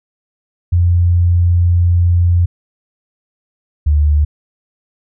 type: tone pair in turn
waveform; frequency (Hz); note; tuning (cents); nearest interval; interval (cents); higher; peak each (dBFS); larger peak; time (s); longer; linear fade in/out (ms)
sine; 87.31 / 74.42; F2 / D2; 0 / +24; minor third; 276; first; -8; neither; 0.72-2.46 / 3.86-4.25; first; 10
effects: none

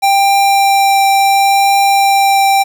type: tone with vibrato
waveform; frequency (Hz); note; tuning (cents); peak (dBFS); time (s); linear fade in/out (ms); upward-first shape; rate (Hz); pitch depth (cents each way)
square; 789; G5; +11; -8; 0.02-2.64; 20; triangle; 0.71; 9
effects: 7-bit

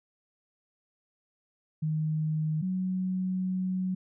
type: tone pair in turn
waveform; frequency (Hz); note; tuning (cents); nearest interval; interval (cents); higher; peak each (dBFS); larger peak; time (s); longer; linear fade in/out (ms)
sine; 155.56 / 185.58; D#3 / F#3; 0 / +5; minor third; 305; second; -26 / -27; first; 1.82-2.62 / 2.62-3.95; second; 10
effects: none

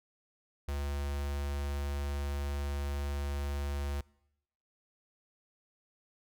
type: tone with notch filter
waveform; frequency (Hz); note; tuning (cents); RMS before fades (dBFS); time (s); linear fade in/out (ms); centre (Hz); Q
square; 71.1; C#2; +45; -35; 0.68-4.01; 5; 250; 1.9
effects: noise-tail reverb RT60 0.9 s tail -24 dB re dry

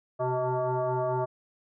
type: tone with frequency modulation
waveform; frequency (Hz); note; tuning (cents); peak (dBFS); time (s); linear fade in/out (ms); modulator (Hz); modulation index
sine; 129.3; C3; -20; -25; 0.19-1.26; 20; 254; 3.5
effects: none

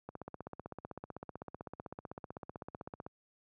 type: click train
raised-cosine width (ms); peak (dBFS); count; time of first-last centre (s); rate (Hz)
1; -29; 48; 0.09-3.065; 15.8
effects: high-pass 80 Hz 12 dB/octave

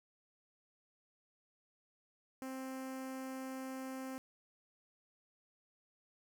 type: tone with notch filter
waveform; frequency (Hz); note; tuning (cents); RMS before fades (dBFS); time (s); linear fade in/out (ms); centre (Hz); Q
sawtooth; 262.8; C4; +8; -44; 2.42-4.18; 0; 3700; 1.2
effects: none

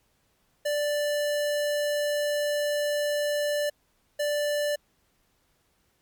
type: tone pair in turn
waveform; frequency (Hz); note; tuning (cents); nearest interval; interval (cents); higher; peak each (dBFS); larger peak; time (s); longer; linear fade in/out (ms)
square; 587.3 / 587.3; D5 / D5; 0 / 0; unison; 0; neither; -25; neither; 0.65-3.7 / 4.19-4.76; first; 10
effects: pink hiss -69 dBFS RMS until 6.01 s + MP3 96 kbps

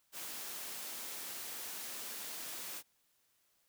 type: high-pass noise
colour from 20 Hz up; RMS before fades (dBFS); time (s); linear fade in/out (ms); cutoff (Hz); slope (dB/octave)
white; -44; 0.12-2.83; 50; 190; 12
effects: white hiss -75 dBFS RMS until 3.68 s

